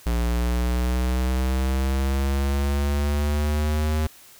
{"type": "exponential sweep", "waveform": "square", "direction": "up", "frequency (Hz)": [58.27, 77.9], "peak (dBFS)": -21, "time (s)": [0.06, 4.07], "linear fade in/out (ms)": 5, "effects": ["white hiss -49 dBFS RMS until 4.39 s"]}